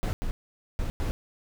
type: noise bursts at uneven times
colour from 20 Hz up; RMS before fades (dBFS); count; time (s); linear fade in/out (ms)
brown; -28; 4; 0.03-0.13 / 0.22-0.31 / 0.79-0.9 / 1-1.11; 0
effects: none